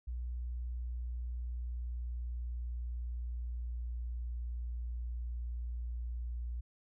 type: tone with pitch glide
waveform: sine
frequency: 60.5 to 59.5 Hz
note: B1 to A#1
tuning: -35 to +36 cents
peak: -36 dBFS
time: 0.07-6.61 s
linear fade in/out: 10 ms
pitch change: -29 cents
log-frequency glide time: 0.46-4.42 s
effects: none